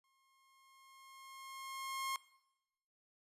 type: tone with exponential growth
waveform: sawtooth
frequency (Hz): 1072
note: C6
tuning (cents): +42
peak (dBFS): -32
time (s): 0.04-2.16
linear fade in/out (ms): 1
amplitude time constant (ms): 460
effects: noise-tail reverb RT60 0.9 s tail -20 dB re dry + resampled to 32000 Hz

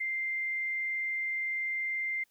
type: tone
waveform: sine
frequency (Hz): 2093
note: C7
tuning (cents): 0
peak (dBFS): -30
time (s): 0-2.24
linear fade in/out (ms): 10
effects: white hiss -72 dBFS RMS until 2.3 s

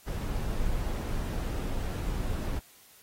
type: noise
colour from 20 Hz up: brown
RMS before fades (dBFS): -31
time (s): 0.06-2.6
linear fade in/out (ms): 20
effects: white hiss -57 dBFS RMS until 3.02 s + AAC 48 kbps

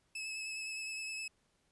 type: tone with vibrato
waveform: sawtooth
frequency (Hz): 2596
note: E7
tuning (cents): -27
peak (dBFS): -36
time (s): 0.15-1.28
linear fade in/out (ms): 5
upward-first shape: sine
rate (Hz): 9.7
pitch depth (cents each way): 21
effects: pink hiss -75 dBFS RMS until 1.71 s + resampled to 24000 Hz

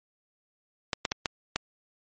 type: clicks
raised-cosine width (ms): 0.2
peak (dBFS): -9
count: 5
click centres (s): 0.932 / 1.052 / 1.119 / 1.258 / 1.56
effects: MP3 32 kbps

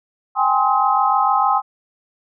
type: chord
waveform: sine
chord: Ab major seventh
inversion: third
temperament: equal with one note detuned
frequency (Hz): 784 / 830.6 / 1046.5 / 1271.4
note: G5 / Ab5 / C6 / Eb6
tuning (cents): 0 / 0 / 0 / +37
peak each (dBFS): -19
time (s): 0.35-1.62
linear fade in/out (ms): 50
effects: none

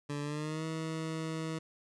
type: tone with pitch glide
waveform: 20% pulse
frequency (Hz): 145.2 to 160.18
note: D3 to E3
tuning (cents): -19 to -49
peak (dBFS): -30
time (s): 0.09-1.59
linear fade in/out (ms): 10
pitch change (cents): +170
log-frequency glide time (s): 0.22-0.65
effects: resampled to 22050 Hz + 12-bit

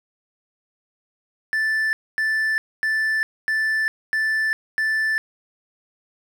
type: tone bursts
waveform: triangle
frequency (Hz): 1760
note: A6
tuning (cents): 0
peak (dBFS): -17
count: 6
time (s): 1.53-5.18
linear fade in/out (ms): 0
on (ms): 400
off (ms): 250
effects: none

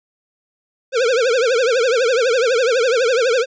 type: tone with vibrato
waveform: square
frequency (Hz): 488.8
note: B4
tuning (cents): -18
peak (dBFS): -14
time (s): 0.92-3.46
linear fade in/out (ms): 50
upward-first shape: triangle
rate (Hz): 12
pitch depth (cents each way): 200
effects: resampled to 16000 Hz

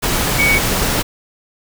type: tone in noise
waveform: sine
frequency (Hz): 2243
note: C#7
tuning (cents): +20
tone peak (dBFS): -12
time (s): 0.38-0.59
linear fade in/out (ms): 20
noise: pink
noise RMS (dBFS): -17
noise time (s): 0.02-1.03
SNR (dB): +2
effects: none

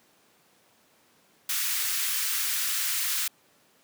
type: high-pass noise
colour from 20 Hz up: white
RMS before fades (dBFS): -28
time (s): 1.49-3.28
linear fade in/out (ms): 5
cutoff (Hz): 1300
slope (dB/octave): 24
effects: pink hiss -62 dBFS RMS until 3.83 s + high-pass 200 Hz 12 dB/octave

